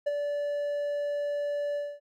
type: tone with ADSR envelope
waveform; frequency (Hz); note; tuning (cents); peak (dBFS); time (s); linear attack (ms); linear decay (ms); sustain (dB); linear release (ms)
triangle; 580; D5; -22; -21; 0.06-2; 13; 26; -5; 240
effects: none